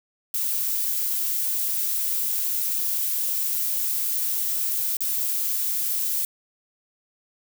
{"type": "noise with dropouts", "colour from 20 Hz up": "violet", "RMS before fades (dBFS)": -25, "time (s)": [0.34, 6.25], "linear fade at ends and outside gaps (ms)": 2, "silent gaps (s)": [4.969, 5.006], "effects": []}